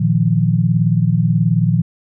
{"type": "chord", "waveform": "sine", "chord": "Bb suspended fourth", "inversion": "none", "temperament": "equal with one note detuned", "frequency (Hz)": [116.54, 155.56, 173.91], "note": ["Bb2", "Eb3", "F3"], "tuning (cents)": [0, 0, -7], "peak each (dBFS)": -16, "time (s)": [0, 1.82], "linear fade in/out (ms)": 10, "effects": []}